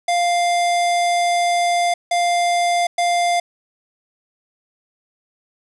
square tone bursts at uneven times, 698.5 Hz, F5, in tune, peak -16 dBFS, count 3, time 0.08-1.94 / 2.11-2.87 / 2.98-3.4 s, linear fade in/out 5 ms, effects resampled to 24000 Hz + 7-bit

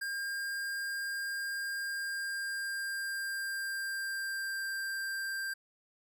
square tone with pitch glide, 1606 to 1582.1 Hz, G6 to G6, +41 to +16 cents, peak -35 dBFS, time 0.01-5.54 s, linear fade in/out 10 ms, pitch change -25 cents, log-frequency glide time 1.82-4.68 s, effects none

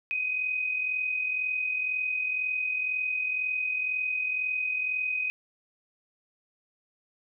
sine tone pair together, 2467 / 2509 Hz, D#7 / D#7, -15 / +14 cents, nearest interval unison, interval 29 cents, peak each -36 / -27 dBFS, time 0.11-5.3 s, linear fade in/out 0 ms, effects none

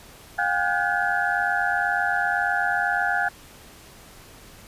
sine tone cluster, 712 / 800 / 1435 / 1537 / 1703 Hz, F5 / G5 / F6 / G6 / G#6, +33 / +35 / +47 / -35 / +43 cents, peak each -27 dBFS, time 0.38-3.29 s, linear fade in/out 10 ms, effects pink hiss -47 dBFS RMS until 4.67 s + resampled to 32000 Hz

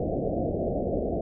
white low-pass noise, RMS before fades -28 dBFS, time 0-1.21 s, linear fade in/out 2 ms, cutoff 700 Hz, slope 96 dB/octave, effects none

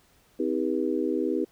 harmonic tone with a mistuned harmonic, 80 Hz, D#2, 49 cents sharp, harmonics 3 / 4 / 5 / 6, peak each -30 / -28 / -29 / -32 dBFS, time 0.39-1.45 s, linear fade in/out 10 ms, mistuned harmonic 3, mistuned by +130 cents, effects pink hiss -62 dBFS RMS until 1.51 s

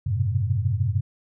sine tone cluster, 92.6 / 105.8 / 125.8 / 132.2 Hz, F#2 / G#2 / B2 / C3, +2 / +33 / +32 / +18 cents, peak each -25 / -24 / -28 / -29 dBFS, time 0.06-1.01 s, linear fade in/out 10 ms, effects none

